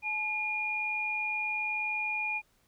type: tone pair together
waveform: sine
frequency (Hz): 858 / 2427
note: A5 / D#7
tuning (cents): -44 / -44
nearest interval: octave + tritone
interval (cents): 1800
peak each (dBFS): -38 / -30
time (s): 0.02-2.42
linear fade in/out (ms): 50
effects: pink hiss -69 dBFS RMS until 2.67 s